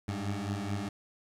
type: beating tone pair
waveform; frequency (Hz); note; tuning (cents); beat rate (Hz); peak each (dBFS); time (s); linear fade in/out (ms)
20% pulse; 98 / 102.6; G2 / G#2; 0 / -21; 4.6; -31 / -30; 0.08-0.89; 5
effects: low-pass 9000 Hz 12 dB/octave + 10-bit